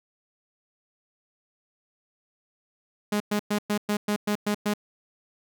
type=tone bursts; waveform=sawtooth; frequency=207.7 Hz; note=G#3; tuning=in tune; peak=-19 dBFS; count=9; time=3.12-4.738 s; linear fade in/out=5 ms; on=82 ms; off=110 ms; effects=none